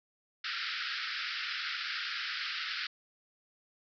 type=band-pass noise; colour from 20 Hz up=pink; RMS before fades=-37 dBFS; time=0.44-2.87 s; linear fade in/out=5 ms; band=1300 to 5200 Hz; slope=96 dB/octave; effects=none